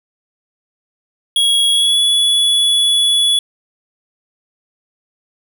square tone with pitch glide, 3322 to 3404 Hz, G#7 to G#7, 0 to +42 cents, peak -11 dBFS, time 1.36-3.39 s, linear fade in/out 2 ms, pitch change +42 cents, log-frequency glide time 1.71-1.99 s, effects none

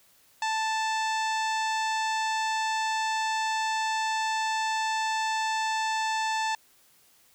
harmonic tone with a mistuned harmonic, 880 Hz, A5, in tune, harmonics 1 / 2 / 3 / 4 / 5 / 6 / 7 / 8 / 9, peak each -27 / -33 / -37 / -39 / -41 / -43 / -44 / -45 / -46 dBFS, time 0.42-6.55 s, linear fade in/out 2 ms, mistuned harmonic 4, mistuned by +18 cents, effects white hiss -61 dBFS RMS until 7.34 s

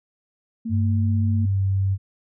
sine tone with vibrato, 226.3 Hz, A3, 49 cents sharp, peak -25 dBFS, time 0.65-1.46 s, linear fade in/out 10 ms, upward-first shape triangle, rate 16 Hz, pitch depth 13 cents each way
sine tone with pitch glide, 98 to 96.82 Hz, G2 to G2, 0 to -21 cents, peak -18 dBFS, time 0.69-1.98 s, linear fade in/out 50 ms, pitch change -21 cents, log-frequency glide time 1.52-1.61 s
effects none

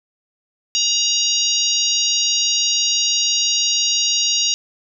harmonic tone, 946 Hz, A#5, 25 cents sharp, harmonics 3 / 4 / 5 / 6 / 7, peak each -22 / -22 / -22 / -22 / -22 dBFS, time 0.75-4.54 s, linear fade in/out 0 ms, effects none

